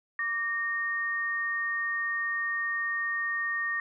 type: tone pair together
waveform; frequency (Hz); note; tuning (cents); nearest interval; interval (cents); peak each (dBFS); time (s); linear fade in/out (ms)
sine; 1166 / 1847.5; D6 / A#6; -13 / -16; minor sixth; 797; -36 / -28; 0.19-3.8; 2
effects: none